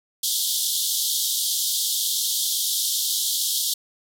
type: band-pass noise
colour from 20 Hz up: pink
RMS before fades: -24 dBFS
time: 0.23-3.74 s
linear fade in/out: 5 ms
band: 3200 to 16000 Hz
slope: 96 dB/octave
effects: none